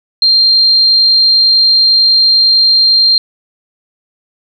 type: tone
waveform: sine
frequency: 4183 Hz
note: C8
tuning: 1 cent flat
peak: -5 dBFS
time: 0.22-3.18 s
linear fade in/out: 2 ms
effects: none